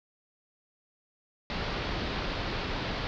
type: low-pass noise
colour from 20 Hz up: pink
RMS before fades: -33 dBFS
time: 1.5-3.07 s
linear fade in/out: 0 ms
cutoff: 4800 Hz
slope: 48 dB/octave
effects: none